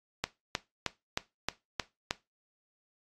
click train, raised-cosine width 0.2 ms, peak -11 dBFS, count 7, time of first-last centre 0.24-2.109 s, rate 3.21 Hz, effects noise-tail reverb RT60 0.2 s tail -17 dB re dry + AAC 32 kbps

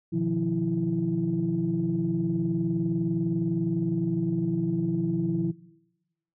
sine tone cluster, 122.7 / 154.8 / 174.5 / 330.3 Hz, B2 / D#3 / F3 / E4, -11 / -9 / -1 / +4 cents, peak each -34 / -30 / -26 / -28 dBFS, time 0.12-5.52 s, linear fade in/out 20 ms, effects noise-tail reverb RT60 1.0 s tail -21 dB re dry + tanh soft clip ceiling -15 dBFS

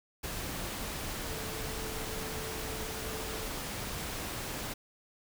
sine tone in noise, 439.8 Hz, A4, 1 cent flat, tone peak -44 dBFS, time 1.27-3.47 s, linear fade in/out 10 ms, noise pink, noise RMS -38 dBFS, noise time 0.23-4.74 s, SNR -9 dB, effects none

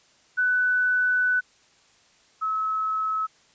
sine tone pair in turn, 1494 / 1291.8 Hz, F#6 / E6, +16 / -35 cents, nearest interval minor third, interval 251 cents, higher first, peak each -19 / -23 dBFS, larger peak first, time 0.37-1.41 / 2.41-3.27 s, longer first, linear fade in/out 20 ms, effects white hiss -59 dBFS RMS until 3.54 s + resampled to 16000 Hz

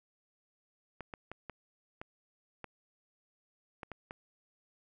clicks, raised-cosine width 0.5 ms, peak -27 dBFS, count 9, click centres 1.007 / 1.138 / 1.316 / 1.497 / 2.015 / 2.643 / 3.832 / 3.917 / 4.109 s, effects none

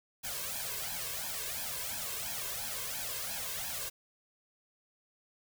white noise with flanger, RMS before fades -38 dBFS, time 0.23-3.9 s, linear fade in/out 20 ms, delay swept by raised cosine 1.2 to 1.92 ms, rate 2.9 Hz, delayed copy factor +0.85, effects none

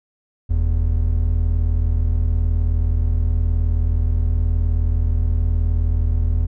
triangle tone pair together, 43.38 / 82.41 Hz, F1 / E2, -11 / 0 cents, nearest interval major seventh, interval 1111 cents, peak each -16 dBFS, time 0.49-6.47 s, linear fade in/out 20 ms, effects none

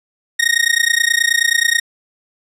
sawtooth tone with amplitude modulation, 1864.7 Hz, A#6, in tune, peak -5 dBFS, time 0.39-1.8 s, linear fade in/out 10 ms, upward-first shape sine, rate 29.4 Hz, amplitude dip 95%, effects low-pass 12000 Hz 12 dB/octave

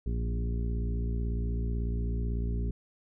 harmonic tone with a mistuned harmonic, 58 Hz, A#1, 8 cents flat, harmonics 1 / 2 / 3 / 4 / 5 / 6 / 7, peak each -29 / -36 / -40 / -41 / -48 / -50 / -45 dBFS, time 0.06-2.71 s, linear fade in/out 5 ms, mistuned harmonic 2, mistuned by -26 cents, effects none

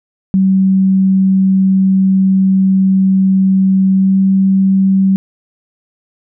sine tone with pitch glide, 190.9 to 192.34 Hz, G3 to G3, -46 to -33 cents, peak -7 dBFS, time 0.34-5.16 s, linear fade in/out 0 ms, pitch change +13 cents, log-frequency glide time 3.94-4.18 s, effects none

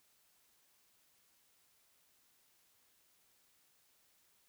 silence, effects white hiss -72 dBFS RMS until 4.48 s

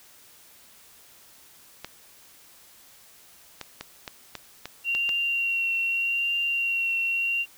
clicks, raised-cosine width 0.2 ms, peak -17 dBFS, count 8, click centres 1.846 / 3.613 / 3.81 / 4.078 / 4.353 / 4.656 / 4.95 / 5.092 s
sine tone with vibrato, 2754 Hz, F7, 25 cents flat, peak -23 dBFS, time 4.84-7.46 s, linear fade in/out 50 ms, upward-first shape triangle, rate 0.82 Hz, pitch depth 21 cents each way
effects white hiss -53 dBFS RMS until 7.57 s

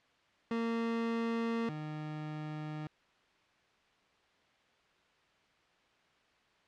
30% pulse tone pair in turn, 230 / 152.89 Hz, A#3 / D#3, -23 / -30 cents, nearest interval perfect fifth, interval 707 cents, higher first, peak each -29 / -36 dBFS, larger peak first, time 0.51-1.69 / 1.69-2.87 s, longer neither, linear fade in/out 2 ms, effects white hiss -68 dBFS RMS until 6.67 s + low-pass 3000 Hz 12 dB/octave

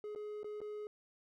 triangle tone with dropouts, 420.6 Hz, G#4, 22 cents sharp, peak -39 dBFS, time 0.04-0.87 s, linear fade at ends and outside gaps 1 ms, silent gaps 0.15-0.159 / 0.432-0.444 / 0.605-0.615 s, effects none

